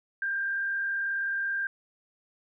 sine tone with frequency modulation, 1591 Hz, G6, 25 cents sharp, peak -27 dBFS, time 0.22-1.67 s, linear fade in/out 2 ms, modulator 41.2 Hz, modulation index 0.61, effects none

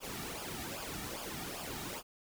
pink noise with flanger, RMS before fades -42 dBFS, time 0-2.03 s, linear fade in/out 50 ms, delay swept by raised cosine 0.49 to 1.99 ms, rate 2.5 Hz, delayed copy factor -0.7, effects none

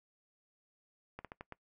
slowing click train, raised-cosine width 0.5 ms, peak -29 dBFS, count 5, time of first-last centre 1.19-1.523 s, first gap 57 ms, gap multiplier 1.26, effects noise-tail reverb RT60 0.1 s tail -21 dB re dry

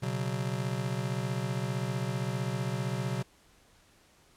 square chord, B suspended second, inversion none, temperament just, 123.47 / 138.9 / 185.21 Hz, B2 / C#3 / F#3, 0 / +4 / +2 cents, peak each -34 / -36 / -37 dBFS, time 0.02-3.23 s, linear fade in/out 10 ms, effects pink hiss -62 dBFS RMS until 4.36 s + low-pass 11000 Hz 12 dB/octave

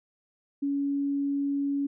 sine tone, 281.1 Hz, C#4, 24 cents sharp, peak -25 dBFS, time 0.62-1.87 s, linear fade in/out 10 ms, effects none

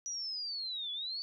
sine linear two-way sweep, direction down then up, 5880 to 3379 to 4560 Hz, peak -36 dBFS, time 0.06-1.22 s, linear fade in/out 0 ms, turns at 0.92 s, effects none

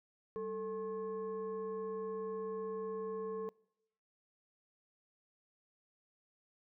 sine tone with frequency modulation, 441.9 Hz, A4, 7 cents sharp, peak -37 dBFS, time 0.36-3.49 s, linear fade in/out 0 ms, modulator 635 Hz, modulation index 0.56, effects noise-tail reverb RT60 0.8 s tail -25 dB re dry

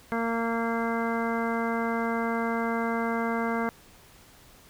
harmonic tone, 230 Hz, A#3, 23 cents flat, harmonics 1 / 2 / 3 / 4 / 5 / 6 / 7 / 9, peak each -29 / -32 / -34 / -35 / -36 / -37 / -37 / -39 dBFS, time 0.12-3.69 s, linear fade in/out 0 ms, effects pink hiss -54 dBFS RMS until 4.69 s

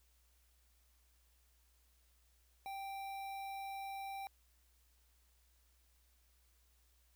square tone with notch filter, 784 Hz, G5, in tune, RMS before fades -45 dBFS, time 2.66-4.27 s, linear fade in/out 0 ms, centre 6700 Hz, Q 1.1, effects added 60 Hz sine -70 dBFS peak until 7.15 s + white hiss -75 dBFS RMS until 7.15 s

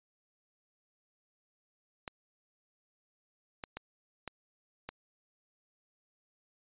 clicks, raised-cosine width 0.3 ms, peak -23 dBFS, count 5, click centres 2.078 / 3.638 / 3.77 / 4.277 / 4.89 s, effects resampled to 8000 Hz

